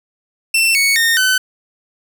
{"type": "tone with pitch steps", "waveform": "sawtooth", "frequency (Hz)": [2687, 2221, 1835.3, 1516.8], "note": ["E7", "C#7", "A#6", "F#6"], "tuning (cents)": [33, 3, -27, 43], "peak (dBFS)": -8, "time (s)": [0.54, 1.38], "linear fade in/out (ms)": 5, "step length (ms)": 210, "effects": []}